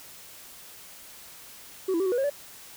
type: tone with pitch steps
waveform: sine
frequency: 378.1 / 332.6 / 385.5 / 371 / 485.1 / 540 / 575 Hz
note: F#4 / E4 / G4 / F#4 / B4 / C#5 / D5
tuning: +38 / +16 / -29 / +5 / -31 / -45 / -37 cents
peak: -20 dBFS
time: 1.88-2.3 s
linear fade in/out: 10 ms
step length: 60 ms
effects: tanh soft clip ceiling -22 dBFS + white hiss -47 dBFS RMS until 2.76 s